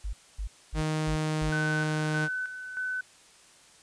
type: tone bursts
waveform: sine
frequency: 50.3 Hz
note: G1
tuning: 45 cents sharp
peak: -30 dBFS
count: 5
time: 0.04-1.505 s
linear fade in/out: 10 ms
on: 93 ms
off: 250 ms
type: tone with pitch glide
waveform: sawtooth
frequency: 155.56 to 154.22 Hz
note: D#3 to D#3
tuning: 0 to -15 cents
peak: -23 dBFS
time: 0.74-2.29 s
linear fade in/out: 50 ms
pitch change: -15 cents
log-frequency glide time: 1.07-2.09 s
type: tone with tremolo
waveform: sine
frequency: 1508 Hz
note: F#6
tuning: 32 cents sharp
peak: -29 dBFS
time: 1.52-3.01 s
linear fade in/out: 5 ms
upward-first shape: square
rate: 1.6 Hz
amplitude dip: 60%
effects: white hiss -56 dBFS RMS until 3.82 s + resampled to 22050 Hz